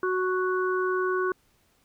harmonic tone, 370 Hz, F#4, in tune, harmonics 1 / 3 / 4, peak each -25 / -30 / -31 dBFS, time 0.03-1.32 s, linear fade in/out 2 ms, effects pink hiss -66 dBFS RMS until 1.84 s

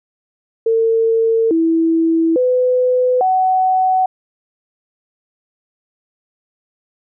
sine tone with pitch steps, 452.2 / 327.5 / 503 / 749 Hz, A4 / E4 / B4 / F#5, +47 / -11 / +32 / +21 cents, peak -11 dBFS, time 0.66-4.06 s, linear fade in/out 5 ms, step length 850 ms, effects none

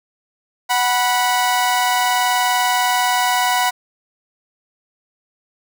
sawtooth tone pair together, 740 / 979.8 Hz, F#5 / B5, 0 / -14 cents, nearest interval perfect fourth, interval 486 cents, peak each -14 dBFS, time 0.69-3.71 s, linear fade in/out 20 ms, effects none

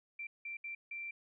sine tone bursts at uneven times, 2353 Hz, D7, 3 cents sharp, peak -40 dBFS, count 4, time 0.19-0.27 / 0.45-0.57 / 0.64-0.75 / 0.91-1.11 s, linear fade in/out 5 ms, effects none

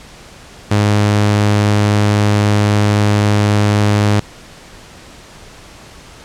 sawtooth tone, 103.8 Hz, G#2, in tune, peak -6 dBFS, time 0.71-4.2 s, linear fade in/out 5 ms, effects pink hiss -38 dBFS RMS until 6.24 s + low-pass 8000 Hz 12 dB/octave

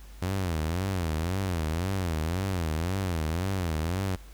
sawtooth tone with vibrato, 87 Hz, F2, 6 cents flat, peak -23 dBFS, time 0.22-4.16 s, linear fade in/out 5 ms, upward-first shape sine, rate 1.9 Hz, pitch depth 200 cents each way, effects added 50 Hz sine -44 dBFS peak until 4.33 s + pink hiss -55 dBFS RMS until 4.33 s

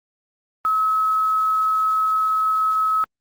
sine tone with quantisation, 1286 Hz, E6, 43 cents flat, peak -16 dBFS, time 0.65-3.04 s, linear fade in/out 0 ms, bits 7, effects Opus 32 kbps

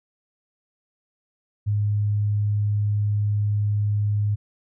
sine tone, 103.83 Hz, G#2, in tune, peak -19 dBFS, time 1.66-4.36 s, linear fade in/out 20 ms, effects none

